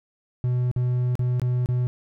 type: tone with dropouts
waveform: triangle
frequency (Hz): 124.2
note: B2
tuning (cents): +10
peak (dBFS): -18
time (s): 0.44-1.87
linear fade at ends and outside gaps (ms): 0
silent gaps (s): 0.714-0.762 / 1.154-1.193 / 1.397-1.417 / 1.659-1.688
effects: none